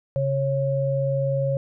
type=tone pair together; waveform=sine; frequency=137 / 548 Hz; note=C#3 / C#5; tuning=-20 / -20 cents; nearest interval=2 octaves; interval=2400 cents; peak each=-23 dBFS; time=0.16-1.57 s; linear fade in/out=0 ms; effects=none